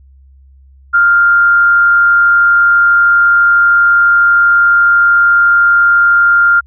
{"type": "tone with frequency modulation", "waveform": "sine", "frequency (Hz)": 1396.9, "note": "F6", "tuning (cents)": 0, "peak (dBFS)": -5, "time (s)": [0.93, 6.61], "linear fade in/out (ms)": 20, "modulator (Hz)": 126, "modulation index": 0.24, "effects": ["added 67 Hz sine -39 dBFS peak until 6.66 s"]}